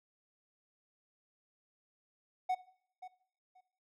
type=tone with echo; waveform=triangle; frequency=740 Hz; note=F#5; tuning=in tune; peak=-27 dBFS; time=2.49-2.55 s; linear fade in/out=10 ms; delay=530 ms; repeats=2; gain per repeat=-15 dB; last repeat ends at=3.61 s; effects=noise-tail reverb RT60 0.6 s tail -18 dB re dry